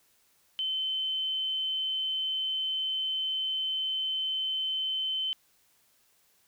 sine tone, 3069 Hz, G7, 37 cents flat, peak -28 dBFS, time 0.59-5.33 s, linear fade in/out 0 ms, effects white hiss -67 dBFS RMS until 6.47 s

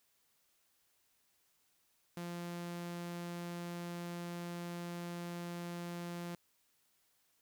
sawtooth tone, 173.2 Hz, F3, 14 cents flat, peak -37 dBFS, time 2.17-6.35 s, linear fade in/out 2 ms, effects white hiss -75 dBFS RMS until 7.41 s

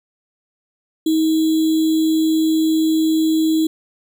sine tone with sample-and-hold, 317.8 Hz, D#4, 37 cents sharp, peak -13 dBFS, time 1.06-3.67 s, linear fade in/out 5 ms, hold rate 3675 Hz, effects none

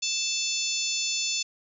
harmonic tone, 880 Hz, A5, in tune, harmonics 3 / 4 / 5 / 6 / 7 / 8, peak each -33 / -33 / -33 / -33 / -33 / -33 dBFS, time 0.02-1.43 s, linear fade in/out 10 ms, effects none

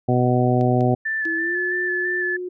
harmonic tone, 124.4 Hz, B2, 13 cents sharp, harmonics 1 / 2 / 3 / 4 / 5 / 6, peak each -19 / -21 / -23 / -27 / -25 / -24 dBFS, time 0.08-0.95 s, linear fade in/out 10 ms
clicks, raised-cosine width 0.2 ms, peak -25 dBFS, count 3, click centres 0.611 / 0.808 / 1.253 s
sine tone with vibrato, 1749 Hz, A6, 11 cents flat, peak -21 dBFS, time 1.05-2.37 s, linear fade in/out 10 ms, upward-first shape square, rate 3 Hz, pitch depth 19 cents each way
sine tone with pitch glide, 329.6 to 361.5 Hz, E4 to F#4, 0 to -40 cents, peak -26 dBFS, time 1.25-2.49 s, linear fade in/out 10 ms, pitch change +160 cents, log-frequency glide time 1.41-1.59 s
effects none

